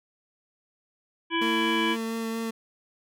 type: harmonic tone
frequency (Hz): 332.3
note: E4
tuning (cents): +14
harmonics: 1 / 3 / 5 / 7 / 9 / 10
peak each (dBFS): -27 / -29 / -32 / -31 / -32 / -37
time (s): 1.3-1.97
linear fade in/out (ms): 50
type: tone with vibrato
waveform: 30% pulse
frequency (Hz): 226.3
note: A3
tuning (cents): +49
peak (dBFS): -26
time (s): 1.41-2.51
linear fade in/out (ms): 10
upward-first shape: sine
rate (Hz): 4.3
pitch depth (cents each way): 10
effects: none